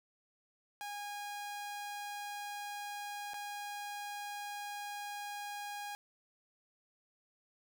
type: tone with dropouts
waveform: sawtooth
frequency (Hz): 820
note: G#5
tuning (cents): -22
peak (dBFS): -37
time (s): 0.81-5.95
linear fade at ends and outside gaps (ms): 0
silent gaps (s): 3.335-3.342
effects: none